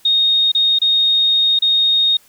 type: tone with dropouts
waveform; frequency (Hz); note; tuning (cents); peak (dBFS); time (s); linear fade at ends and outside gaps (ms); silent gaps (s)
sine; 3714; A#7; -7; -11; 0.05-2.17; 5; 0.518-0.549 / 0.788-0.816 / 1.59-1.621
effects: white hiss -51 dBFS RMS until 2.28 s